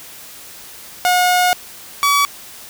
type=tone pair in turn; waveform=sawtooth; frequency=722 / 1139.6 Hz; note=F#5 / C#6; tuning=-43 / +48 cents; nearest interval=minor sixth; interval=791 cents; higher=second; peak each=-8 dBFS; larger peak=neither; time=1.05-1.53 / 2.03-2.25 s; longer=first; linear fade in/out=0 ms; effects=white hiss -37 dBFS RMS until 2.69 s